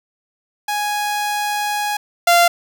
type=tone pair in turn; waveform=sawtooth; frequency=830.6 / 691.9 Hz; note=G#5 / F5; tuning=0 / -16 cents; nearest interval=minor third; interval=316 cents; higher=first; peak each=-15 / -6 dBFS; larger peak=second; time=0.68-1.97 / 2.27-2.48 s; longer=first; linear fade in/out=5 ms; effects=none